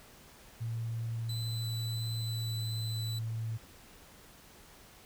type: tone with pitch glide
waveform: sine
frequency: 114.7 to 112.4 Hz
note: A#2 to A2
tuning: -28 to +37 cents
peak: -33 dBFS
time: 0.6-3.58 s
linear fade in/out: 20 ms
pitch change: -35 cents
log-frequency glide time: 1.13-2.79 s
type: tone with vibrato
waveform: 40% pulse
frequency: 3994 Hz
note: B7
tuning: 19 cents sharp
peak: -39 dBFS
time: 1.29-3.19 s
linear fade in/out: 5 ms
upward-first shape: sine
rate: 1.5 Hz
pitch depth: 11 cents each way
effects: pink hiss -56 dBFS RMS until 5.05 s